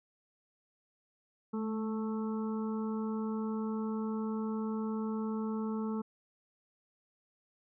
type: harmonic tone with a mistuned harmonic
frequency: 220 Hz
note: A3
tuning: in tune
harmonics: 1 / 2 / 4 / 5 / 6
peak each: -33 / -40 / -47 / -49 / -49 dBFS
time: 1.53-6.02 s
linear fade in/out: 10 ms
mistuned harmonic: 1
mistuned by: -23 cents
effects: none